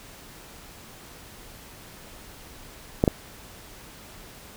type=clicks; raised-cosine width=2 ms; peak=-4 dBFS; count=2; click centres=3.039 / 3.078 s; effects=pink hiss -46 dBFS RMS until 4.56 s